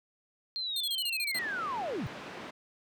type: linear sweep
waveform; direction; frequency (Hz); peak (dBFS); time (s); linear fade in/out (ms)
sine; down; 4224 to 88.7; -32; 0.56-2.07; 0
type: tone bursts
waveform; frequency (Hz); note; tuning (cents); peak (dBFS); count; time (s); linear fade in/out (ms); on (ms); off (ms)
sawtooth; 4191; C8; +2; -29; 9; 0.76-1.389; 2; 45; 28
type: band-pass noise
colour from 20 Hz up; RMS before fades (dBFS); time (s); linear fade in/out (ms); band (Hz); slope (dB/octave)
pink; -44; 1.34-2.51; 10; 210 to 2900; 12
effects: none